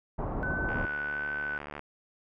pink low-pass noise, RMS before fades -33 dBFS, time 0.18-0.86 s, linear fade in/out 10 ms, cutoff 1100 Hz, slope 24 dB/octave
sine tone with vibrato, 1500 Hz, F#6, 23 cents sharp, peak -31 dBFS, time 0.43-1.58 s, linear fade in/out 0 ms, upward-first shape sine, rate 1.4 Hz, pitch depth 17 cents each way
click train, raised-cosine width 0.5 ms, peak -24 dBFS, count 82, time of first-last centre 0.69-1.794 s, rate 73.4 Hz
effects none

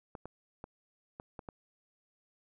clicks, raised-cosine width 1 ms, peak -29 dBFS, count 6, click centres 0.152 / 0.256 / 0.641 / 1.199 / 1.392 / 1.488 s, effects none

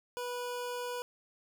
25% pulse tone, 490 Hz, B4, 14 cents flat, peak -32 dBFS, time 0.17-1.02 s, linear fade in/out 0 ms, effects none

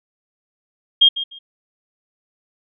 sine tone with echo, 3229 Hz, G#7, 49 cents flat, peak -7 dBFS, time 1.01-1.09 s, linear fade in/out 10 ms, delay 150 ms, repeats 2, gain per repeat -14 dB, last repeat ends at 1.39 s, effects none

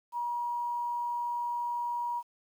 sine tone with quantisation, 957 Hz, A#5, 45 cents sharp, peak -30 dBFS, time 0.12-2.23 s, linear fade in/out 50 ms, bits 10, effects none

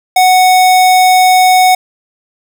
square tone, 740 Hz, F#5, in tune, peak -5 dBFS, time 0.16-1.75 s, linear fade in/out 5 ms, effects 7-bit

